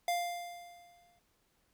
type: tone with exponential decay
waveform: square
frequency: 698.5 Hz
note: F5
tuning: in tune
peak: -29 dBFS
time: 0.08-1.19 s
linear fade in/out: 2 ms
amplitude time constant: 240 ms
effects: pink hiss -74 dBFS RMS until 1.73 s